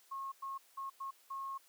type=tone bursts at uneven times; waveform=sine; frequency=1085 Hz; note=C#6; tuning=37 cents flat; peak=-39 dBFS; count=5; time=0.11-0.32 / 0.42-0.58 / 0.77-0.9 / 1-1.11 / 1.3-1.58 s; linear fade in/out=10 ms; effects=white hiss -66 dBFS RMS until 1.68 s + high-pass 400 Hz 12 dB/octave